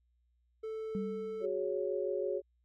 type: tone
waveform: triangle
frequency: 440 Hz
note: A4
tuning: in tune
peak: -35 dBFS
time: 0.63-1.46 s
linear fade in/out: 10 ms
type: tone with exponential decay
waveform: sine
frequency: 196 Hz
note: G3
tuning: in tune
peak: -32 dBFS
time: 0.95-1.87 s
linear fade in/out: 0 ms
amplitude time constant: 200 ms
type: chord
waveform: sine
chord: F# suspended second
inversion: none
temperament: just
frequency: 370 / 416.2 / 555 Hz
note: F#4 / G#4 / C#5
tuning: 0 / +4 / +2 cents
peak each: -36 dBFS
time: 1.4-2.42 s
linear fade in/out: 50 ms
effects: added 60 Hz sine -70 dBFS peak until 2.64 s